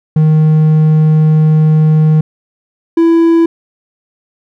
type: tone pair in turn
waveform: triangle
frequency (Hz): 155.56 / 332.3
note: D#3 / E4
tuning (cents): 0 / +14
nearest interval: octave + minor second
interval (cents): 1314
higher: second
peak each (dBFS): -3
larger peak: neither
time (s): 0.16-2.21 / 2.97-3.46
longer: first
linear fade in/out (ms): 5
effects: none